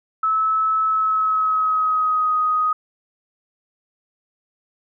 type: tone with pitch glide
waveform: sine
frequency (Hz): 1300 to 1250.7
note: E6 to D#6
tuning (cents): -24 to +9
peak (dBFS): -16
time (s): 0.23-2.73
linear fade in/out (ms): 5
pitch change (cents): -67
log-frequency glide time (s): 0.86-2.35
effects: none